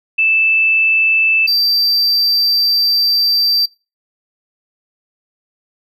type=tone pair in turn; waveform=sine / triangle; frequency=2637 / 4682 Hz; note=E7 / D8; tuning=0 / -6 cents; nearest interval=minor seventh; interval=994 cents; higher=second; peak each=-10 dBFS; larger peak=neither; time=0.18-1.47 / 1.47-3.66 s; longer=second; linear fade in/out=10 ms; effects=noise-tail reverb RT60 0.3 s tail -24 dB re dry